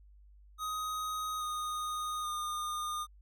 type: tone with pitch steps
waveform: square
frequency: 1254 / 1236 / 1218.3 Hz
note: D#6 / D#6 / D#6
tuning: +13 / -12 / -37 cents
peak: -35 dBFS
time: 0.58-3.07 s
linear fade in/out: 50 ms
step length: 830 ms
effects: added 50 Hz sine -55 dBFS peak until 3.21 s